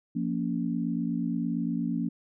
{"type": "chord", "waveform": "sine", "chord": "Bb minor", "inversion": "second", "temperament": "equal with one note detuned", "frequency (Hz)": [174.61, 233.1, 281.7], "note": ["F3", "Bb3", "Db4"], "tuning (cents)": [0, 0, 28], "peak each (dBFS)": [-31, -30, -32], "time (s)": [0.15, 2.09], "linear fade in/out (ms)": 10, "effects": []}